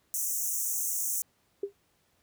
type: high-pass noise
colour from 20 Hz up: pink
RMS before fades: -31 dBFS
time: 0.14-1.22 s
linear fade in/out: 0 ms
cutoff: 5900 Hz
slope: 96 dB/octave
type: tone with exponential decay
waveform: sine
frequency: 400 Hz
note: G4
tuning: 35 cents sharp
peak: -25 dBFS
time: 1.63-1.73 s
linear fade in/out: 5 ms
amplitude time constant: 20 ms
effects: pink hiss -70 dBFS RMS until 2.22 s + high-pass 60 Hz 12 dB/octave